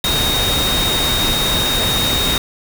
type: tone in noise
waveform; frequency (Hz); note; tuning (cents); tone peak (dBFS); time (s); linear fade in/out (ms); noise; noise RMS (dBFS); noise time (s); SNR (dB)
sine; 3725; A#7; -2; -17; 0.04-2.38; 2; pink; -19; 0.04-2.38; -1
effects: none